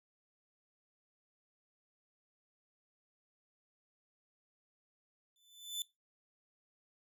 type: tone with exponential growth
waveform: sawtooth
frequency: 3511 Hz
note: A7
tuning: 4 cents flat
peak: -31 dBFS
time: 5.36-5.82 s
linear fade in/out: 1 ms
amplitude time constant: 100 ms
effects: noise-tail reverb RT60 0.2 s tail -20 dB re dry